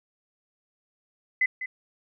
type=tone with echo; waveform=sine; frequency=2024 Hz; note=B6; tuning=42 cents sharp; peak=-19 dBFS; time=1.41-1.46 s; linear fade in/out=5 ms; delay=200 ms; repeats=1; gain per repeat=-11 dB; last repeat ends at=1.66 s; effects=none